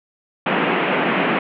pink band-pass noise, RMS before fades -19 dBFS, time 0.46-1.39 s, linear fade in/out 5 ms, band 170 to 2900 Hz, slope 48 dB/octave, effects none

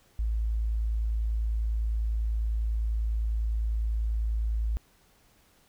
sine tone, 55 Hz, A1, in tune, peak -25 dBFS, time 0.19-4.77 s, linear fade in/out 0 ms, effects pink hiss -63 dBFS RMS until 5.68 s

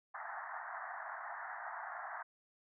pink band-pass noise, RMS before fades -45 dBFS, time 0.14-2.23 s, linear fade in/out 10 ms, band 670 to 1900 Hz, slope 96 dB/octave, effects none

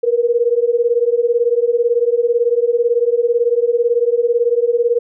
sine beating tone pair, 466.2 / 484.2 Hz, A#4 / B4, 0 / -34 cents, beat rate 18 Hz, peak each -15 dBFS, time 0.03-4.99 s, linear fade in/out 10 ms, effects none

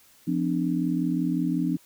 sine tone cluster, 172.5 / 258 / 297.9 Hz, F3 / C4 / D4, -21 / -24 / +25 cents, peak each -27 dBFS, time 0.27-1.77 s, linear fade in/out 10 ms, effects white hiss -57 dBFS RMS until 1.85 s

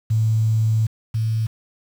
sine tone pair in turn, 110.5 / 111.27 Hz, A2 / A2, +8 / +20 cents, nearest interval unison, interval 12 cents, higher second, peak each -15 / -18 dBFS, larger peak first, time 0.1-0.87 / 1.14-1.47 s, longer first, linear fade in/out 10 ms, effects 7-bit

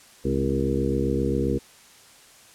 harmonic tone with a mistuned harmonic, 67.5 Hz, C#2, 45 cents flat, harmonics 1 / 2 / 3 / 4 / 5 / 6 / 7, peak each -29 / -29 / -29 / -29 / -29 / -29 / -29 dBFS, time 0.24-1.59 s, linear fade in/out 20 ms, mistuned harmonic 3, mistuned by +67 cents, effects white hiss -51 dBFS RMS until 2.54 s + low-pass 10000 Hz 12 dB/octave

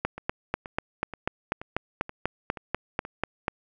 two click trains, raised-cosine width 0.5 ms, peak -22 / -10 dBFS, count 7 / 15, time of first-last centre 0.18-3.051 / 0.05-3.481 s, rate 2.09 / 4.08 Hz, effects none

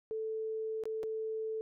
sine tone with dropouts, 440 Hz, A4, in tune, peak -34 dBFS, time 0.11-1.61 s, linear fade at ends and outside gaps 0 ms, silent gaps 0.837-0.855 / 1.031-1.036 s, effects none

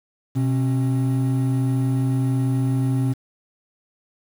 triangle tone pair together, 126.6 / 268.3 Hz, B2 / C4, +43 / +44 cents, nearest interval octave + minor second, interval 1301 cents, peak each -17 / -22 dBFS, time 0.35-3.14 s, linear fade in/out 20 ms, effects 7-bit

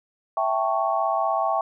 sine chord, A dominant seventh, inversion second, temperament equal, 659.3 / 784 / 880 / 1108.7 Hz, E5 / G5 / A5 / C#6, 0 / 0 / 0 / 0 cents, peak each -25 / -25 / -29 / -26 dBFS, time 0.37-1.61 s, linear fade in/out 2 ms, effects none

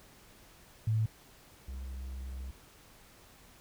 sine / triangle tone pair in turn, 110 / 65.08 Hz, A2 / C2, 0 / -9 cents, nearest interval major sixth, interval 909 cents, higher first, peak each -26 / -36 dBFS, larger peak first, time 0.87-1.06 / 1.68-2.51 s, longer second, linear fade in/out 5 ms, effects pink hiss -58 dBFS RMS until 3.6 s

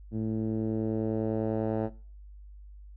10% pulse tone with low-pass filter sweep, 110 Hz, A2, in tune, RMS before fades -30 dBFS, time 0.11-1.9 s, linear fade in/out 50 ms, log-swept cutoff 250 to 780 Hz, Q 1.3, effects noise-tail reverb RT60 0.4 s tail -20 dB re dry + added 50 Hz sine -45 dBFS peak until 2.96 s

